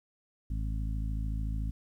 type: harmonic tone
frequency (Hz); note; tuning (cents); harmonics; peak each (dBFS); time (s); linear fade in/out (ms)
53.6; A1; -45; 1 / 2 / 3 / 4 / 5; -31 / -38 / -43 / -45 / -47; 0.5-1.71; 5
effects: 11-bit